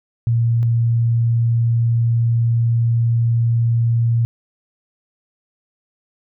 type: tone pair in turn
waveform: sine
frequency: 116.54 / 116.54 Hz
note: A#2 / A#2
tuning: 0 / 0 cents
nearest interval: unison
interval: 0 cents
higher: neither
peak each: -13 dBFS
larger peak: neither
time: 0.27-0.63 / 0.63-4.25 s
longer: second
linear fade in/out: 0 ms
effects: none